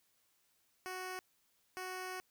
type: tone bursts at uneven times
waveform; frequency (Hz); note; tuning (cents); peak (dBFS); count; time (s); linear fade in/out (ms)
10% pulse; 370; F#4; 0; -33; 2; 0.86-1.19 / 1.77-2.2; 0
effects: white hiss -75 dBFS RMS until 2.3 s